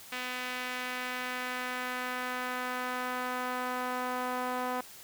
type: tone with band-pass filter sweep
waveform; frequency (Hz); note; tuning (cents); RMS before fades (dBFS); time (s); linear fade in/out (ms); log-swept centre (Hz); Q
sawtooth; 251.1; B3; +29; -35; 0.12-4.81; 5; 2400 to 960; 1.3
effects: white hiss -50 dBFS RMS until 5.03 s